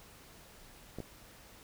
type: clicks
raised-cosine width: 2 ms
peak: -27 dBFS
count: 2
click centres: 0.986 / 1.003 s
effects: pink hiss -56 dBFS RMS until 1.63 s